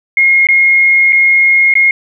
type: tone with dropouts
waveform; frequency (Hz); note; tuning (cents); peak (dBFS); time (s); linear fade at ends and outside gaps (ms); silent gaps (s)
sine; 2148; C7; +45; -5; 0.17-1.91; 2; 0.47-0.487 / 1.124-1.129 / 1.739-1.753
effects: none